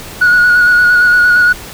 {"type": "tone with vibrato", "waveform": "sine", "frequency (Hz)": 1456, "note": "F#6", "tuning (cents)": -28, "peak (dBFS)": -3, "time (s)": [0.21, 1.53], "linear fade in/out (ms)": 10, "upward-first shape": "square", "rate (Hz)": 8.7, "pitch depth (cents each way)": 19, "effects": ["tanh soft clip ceiling -3 dBFS", "pink hiss -29 dBFS RMS until 1.73 s"]}